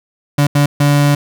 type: tone bursts at uneven times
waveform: 35% pulse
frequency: 144.4 Hz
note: D3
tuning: 29 cents flat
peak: -7 dBFS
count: 3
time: 0.38-0.47 / 0.55-0.66 / 0.8-1.15 s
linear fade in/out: 5 ms
effects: none